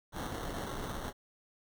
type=noise with sample-and-hold; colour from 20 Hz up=pink; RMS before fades=-39 dBFS; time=0.12-1.13 s; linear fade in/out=50 ms; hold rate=2450 Hz; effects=none